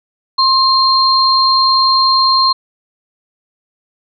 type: tone pair together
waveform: sine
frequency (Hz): 1059 / 4190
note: C6 / C8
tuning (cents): +21 / +2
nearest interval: 2 octaves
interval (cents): 2381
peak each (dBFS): -11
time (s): 0.38-2.53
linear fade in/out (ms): 10
effects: none